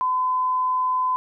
sine tone, 1016 Hz, B5, 49 cents sharp, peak -19 dBFS, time 0.01-1.16 s, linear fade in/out 0 ms, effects none

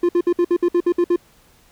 triangle tone bursts, 349.2 Hz, F4, in tune, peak -11 dBFS, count 10, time 0.03-1.161 s, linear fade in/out 5 ms, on 60 ms, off 59 ms, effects pink hiss -54 dBFS RMS until 1.71 s

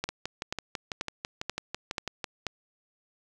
two click trains, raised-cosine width 0.2 ms, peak -13 / -15 dBFS, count 6 / 14, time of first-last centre 0.04-2.467 / 0.09-2.242 s, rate 2.06 / 6.04 Hz, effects none

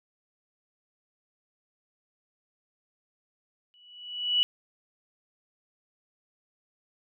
sine tone with exponential growth, 2946 Hz, F#7, 8 cents flat, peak -18 dBFS, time 3.74-4.43 s, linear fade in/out 0 ms, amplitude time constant 150 ms, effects none

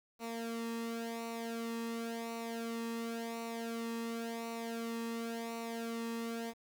sawtooth tone with flanger, 230.2 Hz, A#3, 22 cents flat, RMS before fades -40 dBFS, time 0.19-6.54 s, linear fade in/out 50 ms, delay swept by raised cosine 0.6 to 1.37 ms, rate 0.93 Hz, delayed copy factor -0.65, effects 10-bit

